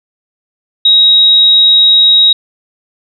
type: tone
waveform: sine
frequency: 3803 Hz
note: A#7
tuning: 34 cents sharp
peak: -3 dBFS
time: 0.85-2.33 s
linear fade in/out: 5 ms
effects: none